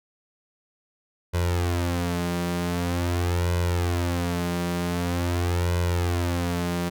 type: tone with flanger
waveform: sawtooth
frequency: 87.31 Hz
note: F2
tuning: in tune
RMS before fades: -25 dBFS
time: 1.33-6.9 s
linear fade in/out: 20 ms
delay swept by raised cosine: 2 to 5.1 ms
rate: 0.45 Hz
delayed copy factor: +0.8
effects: none